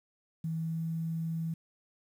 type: tone with pitch glide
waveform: sine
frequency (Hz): 162 to 163.41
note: E3 to E3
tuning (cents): -30 to -15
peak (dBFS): -31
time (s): 0.44-1.54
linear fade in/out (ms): 5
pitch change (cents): +15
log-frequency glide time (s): 0.55-0.83
effects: 10-bit